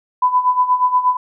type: tone with tremolo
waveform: sine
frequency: 1000 Hz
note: B5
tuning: 21 cents sharp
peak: -9 dBFS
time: 0.22-1.17 s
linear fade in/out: 5 ms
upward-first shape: sine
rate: 8.4 Hz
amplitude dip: 75%
effects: none